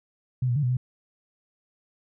sine tone with pitch steps, 127 / 120.9 / 147.3 / 124.1 / 126.5 Hz, B2 / B2 / D3 / B2 / B2, +49 / -36 / +6 / +9 / +42 cents, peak -21 dBFS, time 0.42-0.77 s, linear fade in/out 5 ms, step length 70 ms, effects none

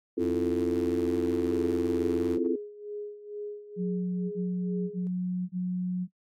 sine chord, F major seventh, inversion second, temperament equal, 261.6 / 329.6 / 349.2 / 440 Hz, C4 / E4 / F4 / A4, 0 / 0 / 0 / 0 cents, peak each -30 dBFS, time 0.17-2.56 s, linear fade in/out 10 ms
sawtooth tone with vibrato, 87.31 Hz, F2, in tune, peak -34 dBFS, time 0.18-2.39 s, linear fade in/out 50 ms, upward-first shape sine, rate 5.4 Hz, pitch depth 80 cents each way
sine tone with tremolo, 415.3 Hz, G#4, in tune, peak -33 dBFS, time 1.5-5.07 s, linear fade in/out 0 ms, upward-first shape sine, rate 2.2 Hz, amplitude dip 75%
sine tone bursts, 181.3 Hz, F#3, 35 cents flat, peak -27 dBFS, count 4, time 3.76-6.078 s, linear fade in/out 50 ms, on 560 ms, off 26 ms
effects noise-tail reverb RT60 0.1 s tail -20 dB re dry + AAC 48 kbps

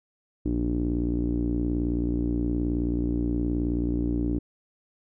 sawtooth tone with low-pass filter, 58.9 Hz, A#1, 19 cents sharp, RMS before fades -26 dBFS, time 0.45-4.39 s, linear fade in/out 10 ms, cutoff 310 Hz, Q 7.3, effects none

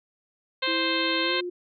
harmonic tone, 523.3 Hz, C5, in tune, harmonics 1 / 2 / 3 / 4 / 5 / 6 / 7 / 8, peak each -32 / -32 / -32 / -32 / -32 / -32 / -32 / -32 dBFS, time 0.62-1.41 s, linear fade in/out 10 ms
sine tone with pitch glide, 329.6 to 355.3 Hz, E4 to F4, 0 to +30 cents, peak -29 dBFS, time 0.67-1.5 s, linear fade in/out 10 ms, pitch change +130 cents, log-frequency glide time 1.22-1.34 s
effects none

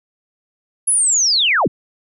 sine linear sweep, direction down, 10690 to 68.3 Hz, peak -12 dBFS, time 0.87-1.68 s, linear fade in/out 10 ms, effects none

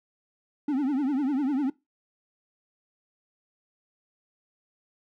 triangle tone with vibrato, 276.8 Hz, C#4, 2 cents flat, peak -21 dBFS, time 0.68-1.7 s, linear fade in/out 5 ms, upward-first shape triangle, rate 10 Hz, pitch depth 180 cents each way, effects noise-tail reverb RT60 0.2 s tail -20 dB re dry

